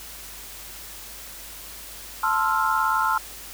sine chord, F major seventh, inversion first, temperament equal, 880 / 1046.5 / 1318.5 / 1396.9 Hz, A5 / C6 / E6 / F6, 0 / 0 / 0 / 0 cents, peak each -25 dBFS, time 2.23-3.18 s, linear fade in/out 5 ms, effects added 50 Hz sine -48 dBFS peak until 3.53 s + white hiss -40 dBFS RMS until 3.53 s

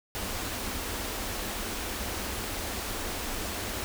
pink band-stop noise, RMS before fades -34 dBFS, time 0.15-3.84 s, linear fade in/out 0 ms, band 110 to 180 Hz, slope 96 dB/octave, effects none

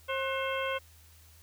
harmonic tone with a mistuned harmonic, 534 Hz, C5, 35 cents sharp, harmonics 1 / 2 / 3 / 4 / 5 / 6, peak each -33 / -36 / -38 / -39 / -40 / -41 dBFS, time 0.08-0.79 s, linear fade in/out 20 ms, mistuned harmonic 3, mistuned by -120 cents, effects added 80 Hz sine -56 dBFS peak until 1.42 s + white hiss -60 dBFS RMS until 1.42 s

